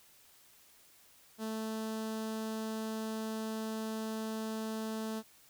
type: tone with notch filter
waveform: sawtooth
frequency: 220 Hz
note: A3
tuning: in tune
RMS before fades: -38 dBFS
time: 1.38-5.23 s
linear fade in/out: 50 ms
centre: 2200 Hz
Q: 1.8
effects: white hiss -62 dBFS RMS until 5.49 s